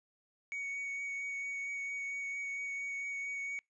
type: tone with vibrato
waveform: triangle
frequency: 2236 Hz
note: C#7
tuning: 14 cents sharp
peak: -35 dBFS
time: 0.52-3.59 s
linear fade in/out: 0 ms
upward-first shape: triangle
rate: 4.4 Hz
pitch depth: 13 cents each way
effects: noise-tail reverb RT60 0.2 s tail -26 dB re dry + resampled to 22050 Hz

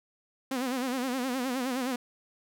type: tone with vibrato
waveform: sawtooth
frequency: 255.6 Hz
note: C4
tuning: 40 cents flat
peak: -25 dBFS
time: 0.51-1.96 s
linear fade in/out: 5 ms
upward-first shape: sine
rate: 9.6 Hz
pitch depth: 100 cents each way
effects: none

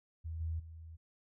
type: tone with level steps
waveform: sine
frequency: 81.2 Hz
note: E2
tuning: 26 cents flat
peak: -38 / -34 / -47 dBFS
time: 0.24-0.97 s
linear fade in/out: 20 ms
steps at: 0.4 / 0.59 s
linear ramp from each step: 10 ms
effects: none

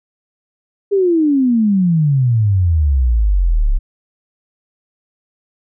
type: exponential sweep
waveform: sine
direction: down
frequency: 410.2 to 32.35 Hz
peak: -10 dBFS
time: 0.91-3.79 s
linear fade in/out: 20 ms
effects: none

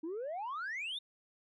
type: exponential sweep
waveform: sine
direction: up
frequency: 304.8 to 3729 Hz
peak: -35 dBFS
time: 0.03-0.99 s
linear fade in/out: 10 ms
effects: tanh soft clip ceiling -35 dBFS

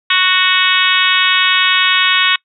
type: harmonic tone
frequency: 370 Hz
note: F#4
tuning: in tune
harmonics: 3 / 4 / 5 / 6 / 7 / 8 / 9 / 10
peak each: -18 / -18 / -18 / -18 / -18 / -18 / -18 / -18 dBFS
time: 0.1-2.36 s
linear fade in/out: 5 ms
effects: noise-tail reverb RT60 0.1 s tail -25 dB re dry

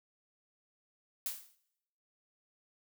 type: noise with exponential decay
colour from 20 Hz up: blue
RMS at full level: -34 dBFS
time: 1.26-1.55 s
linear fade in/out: 1 ms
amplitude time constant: 63 ms
effects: noise-tail reverb RT60 0.8 s tail -19 dB re dry

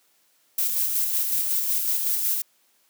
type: noise with tremolo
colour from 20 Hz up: violet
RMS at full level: -23 dBFS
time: 0.58-2.42 s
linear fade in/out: 5 ms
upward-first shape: square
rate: 5.4 Hz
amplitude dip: 30%
effects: white hiss -64 dBFS RMS until 2.89 s + high-pass 200 Hz 12 dB/octave

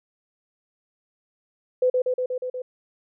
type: tone with echo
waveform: sine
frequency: 505 Hz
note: B4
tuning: 39 cents sharp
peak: -16 dBFS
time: 1.82-1.9 s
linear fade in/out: 5 ms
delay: 120 ms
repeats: 6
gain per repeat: -2 dB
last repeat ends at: 2.62 s
effects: none

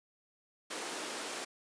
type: high-pass noise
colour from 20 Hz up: pink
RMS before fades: -40 dBFS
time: 0.7-1.45 s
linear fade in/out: 10 ms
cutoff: 280 Hz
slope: 24 dB/octave
effects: resampled to 22050 Hz

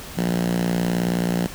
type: tone with high-pass filter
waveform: 5% pulse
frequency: 59 Hz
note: A#1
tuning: 22 cents sharp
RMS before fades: -22 dBFS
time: 0.17-1.47 s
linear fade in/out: 10 ms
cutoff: 170 Hz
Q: 4.9
effects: pink hiss -37 dBFS RMS until 1.54 s

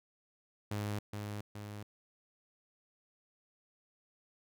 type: tone with echo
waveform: sawtooth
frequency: 103.83 Hz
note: G#2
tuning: in tune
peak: -31 dBFS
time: 0.71-0.99 s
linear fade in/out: 5 ms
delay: 420 ms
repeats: 2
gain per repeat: -4 dB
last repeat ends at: 1.83 s
effects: none

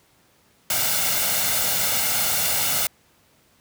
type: noise with comb filter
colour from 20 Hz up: white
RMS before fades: -22 dBFS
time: 0.7-2.87 s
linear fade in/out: 2 ms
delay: 1.4 ms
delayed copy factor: +0.6
effects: pink hiss -59 dBFS RMS until 3.6 s + high-pass 80 Hz 12 dB/octave

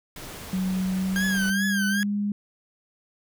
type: noise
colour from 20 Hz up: pink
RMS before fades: -39 dBFS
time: 0.16-1.5 s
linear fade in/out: 2 ms
type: tone with pitch glide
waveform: sine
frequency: 186.8 to 204.9 Hz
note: F#3 to G#3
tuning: +17 to -23 cents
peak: -23 dBFS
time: 0.53-2.32 s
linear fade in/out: 2 ms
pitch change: +160 cents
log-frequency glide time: 0.94-2.13 s
type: tone with vibrato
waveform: 40% pulse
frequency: 1600 Hz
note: G6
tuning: 35 cents sharp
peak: -24 dBFS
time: 1.16-2.03 s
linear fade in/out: 0 ms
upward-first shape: triangle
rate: 2.5 Hz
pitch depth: 120 cents each way
effects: none

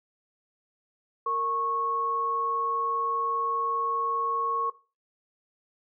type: tone pair together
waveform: sine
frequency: 462.5 / 1100 Hz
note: A#4 / C#6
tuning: -14 / -14 cents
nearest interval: octave + minor third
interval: 1500 cents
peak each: -34 / -26 dBFS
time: 1.26-4.7 s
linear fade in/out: 5 ms
effects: noise-tail reverb RT60 0.3 s tail -17 dB re dry

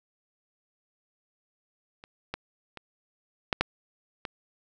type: clicks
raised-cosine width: 0.3 ms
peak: -29 / -16 / -24 / -8 / -6 / -17 dBFS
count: 6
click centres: 2.039 / 2.34 / 2.773 / 3.528 / 3.61 / 4.252 s
effects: none

